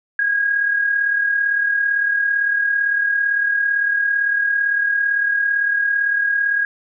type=tone with amplitude modulation; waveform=sine; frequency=1639 Hz; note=G#6; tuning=23 cents flat; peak=-13 dBFS; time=0.19-6.65 s; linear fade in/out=2 ms; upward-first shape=sine; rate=37.8 Hz; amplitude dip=50%; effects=none